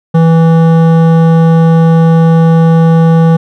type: tone with hard clipping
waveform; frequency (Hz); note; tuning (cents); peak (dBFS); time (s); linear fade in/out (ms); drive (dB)
triangle; 164.1; E3; -8; -5; 0.14-3.37; 10; 17
effects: none